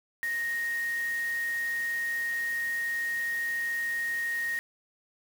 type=tone in noise; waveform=sine; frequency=1864.7 Hz; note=A#6; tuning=in tune; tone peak=-28 dBFS; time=0.23-4.59 s; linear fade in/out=0 ms; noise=white; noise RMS=-45 dBFS; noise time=0.23-4.59 s; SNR=+14 dB; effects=none